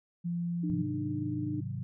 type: tone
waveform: sine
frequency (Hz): 172.3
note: F3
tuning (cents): -23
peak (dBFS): -30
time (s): 0.24-0.83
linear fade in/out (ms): 20
type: tone with tremolo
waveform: sine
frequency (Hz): 301.4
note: D4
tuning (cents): +45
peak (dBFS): -32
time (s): 0.63-1.61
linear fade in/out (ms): 10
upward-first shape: sine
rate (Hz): 19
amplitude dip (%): 25
type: chord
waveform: sine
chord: Ab dominant seventh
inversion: none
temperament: equal with one note detuned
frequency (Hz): 103.83 / 130.81 / 155.56 / 184.14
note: Ab2 / C3 / Eb3 / Gb3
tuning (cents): 0 / 0 / 0 / -8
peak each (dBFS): -38 / -37 / -43 / -42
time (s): 0.7-1.83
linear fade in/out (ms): 0
effects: none